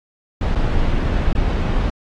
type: noise with dropouts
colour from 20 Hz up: brown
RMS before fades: -17 dBFS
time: 0.41-1.9 s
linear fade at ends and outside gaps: 2 ms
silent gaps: 0.551-0.556 / 1.329-1.352 s
effects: low-pass 4000 Hz 12 dB/octave + AAC 32 kbps